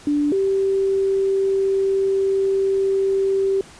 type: tone pair in turn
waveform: sine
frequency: 292.3 / 388.8 Hz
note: D4 / G4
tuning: -8 / -14 cents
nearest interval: perfect fourth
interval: 494 cents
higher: second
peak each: -16 dBFS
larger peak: neither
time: 0.07-0.32 / 0.32-3.61 s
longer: second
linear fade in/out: 2 ms
effects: pink hiss -44 dBFS RMS until 3.79 s + resampled to 22050 Hz